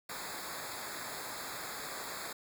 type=noise with comb filter; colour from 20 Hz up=pink; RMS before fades=-42 dBFS; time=0.09-2.33 s; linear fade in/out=5 ms; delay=0.34 ms; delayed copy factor=-1; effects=none